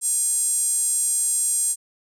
5% pulse tone with high-pass filter, 830.6 Hz, G#5, in tune, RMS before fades -22 dBFS, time 0.01-1.76 s, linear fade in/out 50 ms, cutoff 8300 Hz, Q 6.6, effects none

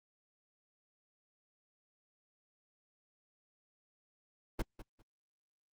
brown noise with echo, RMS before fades -30 dBFS, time 4.59-4.62 s, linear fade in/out 5 ms, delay 200 ms, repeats 2, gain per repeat -14 dB, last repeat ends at 5.02 s, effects Opus 24 kbps

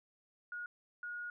sine tone bursts at uneven times, 1442 Hz, F#6, 45 cents flat, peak -40 dBFS, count 2, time 0.52-0.66 / 1.03-1.3 s, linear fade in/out 2 ms, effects none

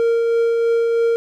triangle tone with tremolo, 463.1 Hz, A#4, 11 cents flat, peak -11 dBFS, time 0-1.16 s, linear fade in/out 0 ms, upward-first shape triangle, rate 3.1 Hz, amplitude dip 25%, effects none

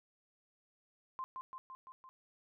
sine tone with echo, 1046.5 Hz, C6, in tune, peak -38 dBFS, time 1.19-1.24 s, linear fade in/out 0 ms, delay 170 ms, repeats 5, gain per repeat -3 dB, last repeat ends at 2.09 s, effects none

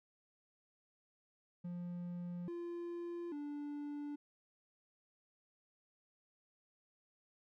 triangle tone with pitch steps, 175.6 / 344.8 / 291.4 Hz, F3 / F4 / D4, +10 / -22 / -13 cents, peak -39 dBFS, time 1.64-4.16 s, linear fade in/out 10 ms, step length 840 ms, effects none

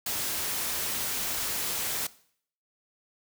white noise, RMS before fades -31 dBFS, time 0.06-2.07 s, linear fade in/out 5 ms, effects noise-tail reverb RT60 0.6 s tail -19 dB re dry

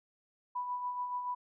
sine tone with tremolo, 987.8 Hz, B5, in tune, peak -32 dBFS, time 0.55-1.35 s, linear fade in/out 10 ms, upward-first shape sine, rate 7 Hz, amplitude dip 45%, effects none

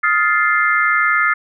sine chord, F dominant seventh, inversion third, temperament just, 1257.2 / 1396.9 / 1746.1 / 2095 Hz, Eb6 / F6 / A6 / C7, +18 / 0 / -14 / +2 cents, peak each -18 dBFS, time 0.03-1.34 s, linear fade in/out 10 ms, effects none

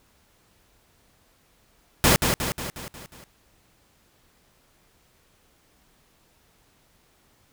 pink noise with echo, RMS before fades -17 dBFS, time 2.04-2.16 s, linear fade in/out 0 ms, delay 180 ms, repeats 6, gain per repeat -5 dB, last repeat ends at 3.24 s, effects pink hiss -62 dBFS RMS until 7.52 s

